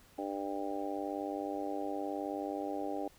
harmonic tone, 99.1 Hz, G2, 19 cents sharp, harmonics 3 / 4 / 5 / 6 / 7 / 8, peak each -39 / -43 / -44 / -42 / -47 / -41 dBFS, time 0.18-3.08 s, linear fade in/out 5 ms, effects pink hiss -62 dBFS RMS until 3.18 s

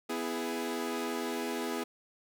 sawtooth chord, E major, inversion second, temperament equal with one note detuned, 249.4 / 329.6 / 415.3 Hz, B3 / E4 / G#4, +17 / 0 / 0 cents, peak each -33 / -34 / -33 dBFS, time 0.09-1.84 s, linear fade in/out 10 ms, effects none

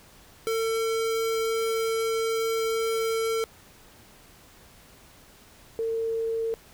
square / sine tone pair in turn, 450.4 / 452.9 Hz, A4 / A#4, +40 / -50 cents, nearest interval unison, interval 10 cents, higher second, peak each -25 dBFS, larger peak neither, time 0.47-3.44 / 5.79-6.54 s, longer first, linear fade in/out 0 ms, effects pink hiss -53 dBFS RMS until 6.73 s

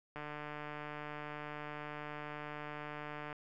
click train, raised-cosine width 0.5 ms, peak -29 dBFS, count 473, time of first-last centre 0.16-3.328 s, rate 149 Hz, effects none

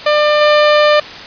sawtooth tone with level steps, 598 Hz, D5, 31 cents sharp, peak -5 / -3 dBFS, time 0.06-1 s, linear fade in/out 5 ms, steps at 0.41 s, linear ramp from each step 2 ms, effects white hiss -29 dBFS RMS until 1.26 s + resampled to 11025 Hz

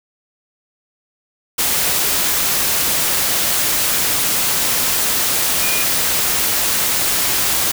sine tone in noise, 2439 Hz, D#7, 35 cents flat, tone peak -23 dBFS, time 5.62-5.84 s, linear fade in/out 10 ms, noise white, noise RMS -17 dBFS, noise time 1.58-7.72 s, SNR -9 dB, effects none

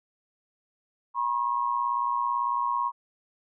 sine tone pair together, 964 / 1082 Hz, B5 / C#6, -42 / -42 cents, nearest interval major second, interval 200 cents, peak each -27 / -27 dBFS, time 1.14-2.92 s, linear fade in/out 50 ms, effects none

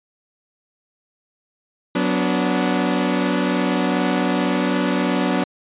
sawtooth chord, B minor, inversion second, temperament equal with one note detuned, 185 / 246.9 / 289.5 Hz, F#3 / B3 / D4, 0 / 0 / -25 cents, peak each -18 dBFS, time 1.95-5.44 s, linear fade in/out 5 ms, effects resampled to 8000 Hz

